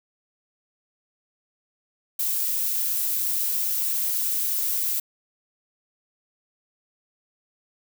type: noise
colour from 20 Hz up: violet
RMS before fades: -25 dBFS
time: 2.19-5 s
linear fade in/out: 5 ms
effects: none